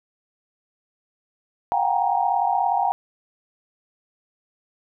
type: tone cluster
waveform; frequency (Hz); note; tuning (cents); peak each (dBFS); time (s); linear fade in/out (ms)
sine; 717 / 770 / 807 / 937; F5 / G5 / G#5 / A#5; +45 / -31 / -50 / +9; -24; 1.72-2.92; 0
effects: none